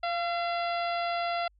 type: harmonic tone with a mistuned harmonic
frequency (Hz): 682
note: F5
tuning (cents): -41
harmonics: 1 / 2 / 3 / 4 / 5 / 6 / 7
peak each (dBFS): -29 / -35 / -39 / -41 / -43 / -45 / -46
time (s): 0.03-1.48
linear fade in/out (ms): 5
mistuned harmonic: 1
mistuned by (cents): +23
effects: added 50 Hz sine -61 dBFS peak until 1.59 s